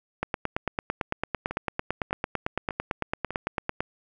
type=two click trains; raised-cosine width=0.5 ms; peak=-18 / -11 dBFS; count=4 / 33; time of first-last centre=1.51-3.306 / 0.23-3.805 s; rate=1.67 / 8.95 Hz; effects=none